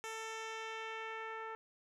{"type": "tone with low-pass filter sweep", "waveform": "10% pulse", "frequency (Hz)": 445, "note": "A4", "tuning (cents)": 20, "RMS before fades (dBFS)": -44, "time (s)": [0.04, 1.55], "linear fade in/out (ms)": 0, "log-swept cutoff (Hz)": [9600, 1400], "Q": 1.1, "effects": []}